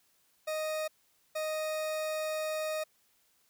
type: tone bursts at uneven times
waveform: 40% pulse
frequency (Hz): 622.3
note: D#5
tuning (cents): 0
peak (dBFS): -31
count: 2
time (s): 0.47-0.88 / 1.35-2.84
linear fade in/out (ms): 10
effects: white hiss -70 dBFS RMS until 3.49 s